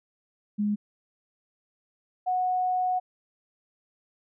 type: tone pair in turn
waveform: sine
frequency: 207.7 / 734.6 Hz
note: G#3 / F#5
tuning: 0 / -13 cents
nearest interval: octave + minor seventh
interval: 2187 cents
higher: second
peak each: -23 dBFS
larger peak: neither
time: 0.58-0.76 / 2.26-3 s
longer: second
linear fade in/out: 20 ms
effects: none